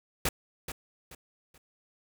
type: noise with echo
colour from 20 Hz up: pink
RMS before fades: -27 dBFS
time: 0.25-0.29 s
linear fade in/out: 5 ms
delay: 430 ms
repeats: 3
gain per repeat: -10 dB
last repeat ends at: 1.58 s
effects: none